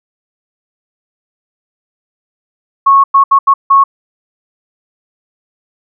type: tone bursts at uneven times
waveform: sine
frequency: 1100 Hz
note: C#6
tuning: 14 cents flat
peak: -3 dBFS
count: 5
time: 2.86-3.04 / 3.14-3.24 / 3.31-3.39 / 3.47-3.54 / 3.7-3.84 s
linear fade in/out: 10 ms
effects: none